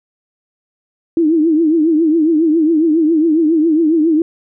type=tone with vibrato; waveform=sine; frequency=318.9 Hz; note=D#4; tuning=43 cents sharp; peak=-9 dBFS; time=1.17-4.22 s; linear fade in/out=2 ms; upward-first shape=triangle; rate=7.3 Hz; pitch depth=130 cents each way; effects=none